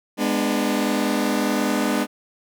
sawtooth chord, G# diminished, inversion none, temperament just, 207.7 / 249.2 / 299 Hz, G#3 / B3 / D4, 0 / +16 / +31 cents, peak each -20 dBFS, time 0.17-2.07 s, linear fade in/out 50 ms, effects none

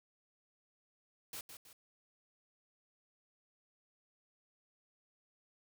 white noise with echo, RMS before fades -45 dBFS, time 1.33-1.41 s, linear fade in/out 2 ms, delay 160 ms, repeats 2, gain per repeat -7 dB, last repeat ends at 1.73 s, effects none

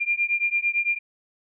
sine beating tone pair, 2392 / 2400.9 Hz, D7 / D7, +31 / +38 cents, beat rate 8.9 Hz, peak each -24 dBFS, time 0-0.99 s, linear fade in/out 20 ms, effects none

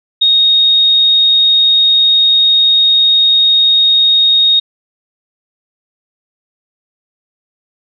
sine tone, 3729 Hz, A#7, in tune, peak -6 dBFS, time 0.21-4.6 s, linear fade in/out 10 ms, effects none

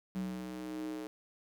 square tone with high-pass filter sweep, 62.2 Hz, B1, 13 cents sharp, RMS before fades -40 dBFS, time 0.15-1.07 s, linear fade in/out 0 ms, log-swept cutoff 190 to 360 Hz, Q 5.3, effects none

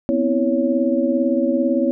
sine tone cluster, 244.9 / 262.7 / 327.5 / 557 Hz, B3 / C4 / E4 / C#5, -14 / +7 / -11 / +8 cents, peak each -21 dBFS, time 0.09-1.91 s, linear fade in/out 0 ms, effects none

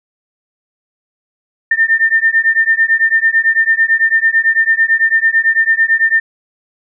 sine beating tone pair, 1800 / 1809 Hz, A6 / A6, +39 / +48 cents, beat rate 9 Hz, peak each -12 dBFS, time 1.71-6.2 s, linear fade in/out 5 ms, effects none

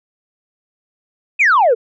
sine exponential sweep, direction down, 2622 to 430 Hz, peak -7 dBFS, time 1.39-1.75 s, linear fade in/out 20 ms, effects tanh soft clip ceiling -6 dBFS

